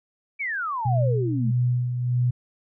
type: exponential sweep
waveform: sine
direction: down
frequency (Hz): 2352 to 196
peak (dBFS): -25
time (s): 0.39-1.52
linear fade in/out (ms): 20
type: tone with tremolo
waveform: sine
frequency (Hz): 123.4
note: B2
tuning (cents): -1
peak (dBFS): -18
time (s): 0.85-2.31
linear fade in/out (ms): 10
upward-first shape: sine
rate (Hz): 1.6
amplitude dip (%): 50
effects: none